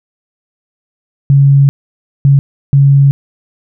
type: tone bursts at uneven times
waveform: sine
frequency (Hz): 139.2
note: C#3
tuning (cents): +8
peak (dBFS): -3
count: 3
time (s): 1.3-1.69 / 2.25-2.39 / 2.73-3.11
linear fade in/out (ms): 0
effects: none

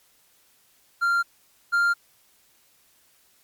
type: tone pair in turn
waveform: triangle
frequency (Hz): 1388 / 1396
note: F6 / F6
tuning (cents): -11 / -1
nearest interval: unison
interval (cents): 10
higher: second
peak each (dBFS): -17 / -16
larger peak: second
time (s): 1.01-1.23 / 1.72-1.94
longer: neither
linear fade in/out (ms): 20
effects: white hiss -61 dBFS RMS until 3.43 s + MP3 96 kbps

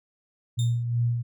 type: tone with tremolo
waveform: sine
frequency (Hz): 118.9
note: A#2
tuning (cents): +35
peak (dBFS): -20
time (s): 0.57-1.23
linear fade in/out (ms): 20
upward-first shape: sine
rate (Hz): 2.7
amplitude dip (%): 50
type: tone with exponential decay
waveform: 25% pulse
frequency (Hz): 3641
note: A#7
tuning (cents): -41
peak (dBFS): -28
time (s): 0.59-0.83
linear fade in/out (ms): 1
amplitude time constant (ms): 51
effects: none

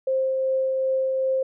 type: tone with tremolo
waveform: sine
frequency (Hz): 527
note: C5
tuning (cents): +12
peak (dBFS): -19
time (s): 0.07-1.43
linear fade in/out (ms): 5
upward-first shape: triangle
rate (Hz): 2.6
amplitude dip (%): 25
effects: none

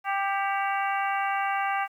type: harmonic tone with a mistuned harmonic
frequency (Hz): 394.4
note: G4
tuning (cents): +11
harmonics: 2 / 3 / 4 / 5 / 6 / 7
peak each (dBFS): -27 / -31 / -33 / -35 / -37 / -38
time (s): 0.04-1.88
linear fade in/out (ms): 50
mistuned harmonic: 6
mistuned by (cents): -61
effects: 10-bit

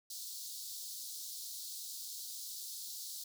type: high-pass noise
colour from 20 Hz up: pink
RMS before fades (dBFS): -45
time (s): 0.1-3.24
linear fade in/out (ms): 5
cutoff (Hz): 3900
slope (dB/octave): 48
effects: none

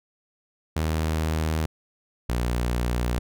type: tone pair in turn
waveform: sawtooth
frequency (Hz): 79 / 60.13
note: D#2 / B1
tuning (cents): +27 / -46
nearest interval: perfect fourth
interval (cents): 473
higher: first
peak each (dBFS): -19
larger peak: neither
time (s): 0.76-1.66 / 2.29-3.19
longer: neither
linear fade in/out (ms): 5
effects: none

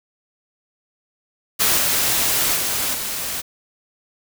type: noise with level steps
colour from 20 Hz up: white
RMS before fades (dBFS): -17 / -19 / -22 / -26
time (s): 1.59-3.42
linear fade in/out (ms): 20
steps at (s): 1.77 / 2.55 / 2.93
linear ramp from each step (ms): 20
effects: none

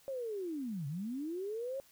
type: linear two-way sweep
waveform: sine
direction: down then up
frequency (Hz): 554.4 to 133.4 to 554.4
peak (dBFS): -36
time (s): 0.08-1.8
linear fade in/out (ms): 0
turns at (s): 0.87
effects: white hiss -64 dBFS RMS until 1.91 s

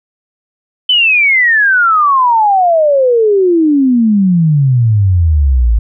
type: exponential sweep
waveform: sine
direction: down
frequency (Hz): 3067 to 53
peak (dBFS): -6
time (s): 0.89-5.79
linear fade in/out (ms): 5
effects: none

